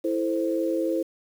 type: chord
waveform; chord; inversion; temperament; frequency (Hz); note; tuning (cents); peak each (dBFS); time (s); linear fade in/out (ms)
sine; A minor; second; equal; 329.6 / 440 / 523.3; E4 / A4 / C5; 0 / 0 / 0; -25 / -31 / -27; 0.04-1.03; 10
effects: 8-bit